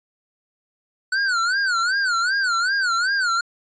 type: tone with vibrato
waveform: square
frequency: 1480 Hz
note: F#6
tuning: in tune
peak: -19 dBFS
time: 1.12-3.41 s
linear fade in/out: 5 ms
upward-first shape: sine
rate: 2.6 Hz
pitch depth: 160 cents each way
effects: resampled to 16000 Hz